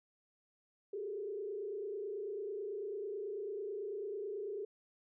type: tone with frequency modulation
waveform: sine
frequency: 409.5 Hz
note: G#4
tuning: 24 cents flat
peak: -38 dBFS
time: 0.93-4.65 s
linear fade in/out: 5 ms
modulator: 29.1 Hz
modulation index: 1.1
effects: none